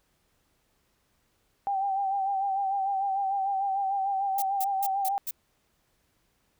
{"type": "tone with vibrato", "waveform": "sine", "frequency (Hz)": 784, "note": "G5", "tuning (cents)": 0, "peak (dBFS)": -25, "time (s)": [1.67, 5.18], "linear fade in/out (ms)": 0, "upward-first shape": "sine", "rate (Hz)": 6.7, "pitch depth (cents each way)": 46}
{"type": "noise bursts", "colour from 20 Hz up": "violet", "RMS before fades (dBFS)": -32, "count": 5, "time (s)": [4.38, 5.31], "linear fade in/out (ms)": 5, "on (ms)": 42, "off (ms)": 180}
{"effects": ["pink hiss -71 dBFS RMS until 6.59 s"]}